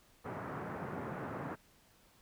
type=band-pass noise; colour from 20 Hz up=pink; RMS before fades=-42 dBFS; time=0.24-1.56 s; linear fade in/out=20 ms; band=110 to 1600 Hz; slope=24 dB/octave; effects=pink hiss -66 dBFS RMS until 2.21 s